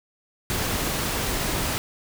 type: noise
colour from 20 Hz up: pink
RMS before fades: -26 dBFS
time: 0.5-1.78 s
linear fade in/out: 0 ms
effects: none